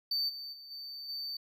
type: tone with level steps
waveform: triangle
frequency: 4571 Hz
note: D8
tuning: 48 cents flat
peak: -28 / -39 / -46 / -40 / -35 dBFS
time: 0.11-1.37 s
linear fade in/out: 5 ms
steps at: 0.28 / 0.52 / 0.7 / 1.08 s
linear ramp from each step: 20 ms
effects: none